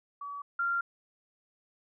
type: tone pair in turn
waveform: sine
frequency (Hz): 1140 / 1386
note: C#6 / F6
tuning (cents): +48 / -14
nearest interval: minor third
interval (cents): 338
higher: second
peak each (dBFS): -37 / -27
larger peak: second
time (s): 0.21-0.42 / 0.59-0.81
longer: second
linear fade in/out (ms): 5
effects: none